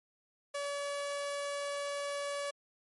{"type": "tone", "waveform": "sawtooth", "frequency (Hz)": 570, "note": "C#5", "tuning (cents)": 48, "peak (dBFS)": -31, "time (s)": [0.54, 2.51], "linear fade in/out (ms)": 10, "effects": ["MP3 48 kbps"]}